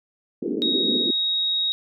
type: band-pass noise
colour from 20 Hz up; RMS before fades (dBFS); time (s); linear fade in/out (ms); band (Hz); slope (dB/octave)
white; -26; 0.42-1.11; 5; 210 to 420; 48
type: tone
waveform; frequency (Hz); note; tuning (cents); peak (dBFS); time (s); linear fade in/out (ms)
sine; 3778; A#7; +22; -20; 0.62-1.72; 0
effects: none